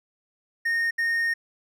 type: tone bursts at uneven times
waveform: triangle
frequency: 1845 Hz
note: A#6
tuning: 18 cents flat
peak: -20 dBFS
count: 2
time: 0.65-0.91 / 0.98-1.34 s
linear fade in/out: 10 ms
effects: none